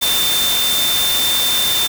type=tone in noise; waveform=sine; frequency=3579 Hz; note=A7; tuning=29 cents sharp; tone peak=-16 dBFS; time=0.01-1.88 s; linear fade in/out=20 ms; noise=white; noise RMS=-19 dBFS; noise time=0.01-1.88 s; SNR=0 dB; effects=none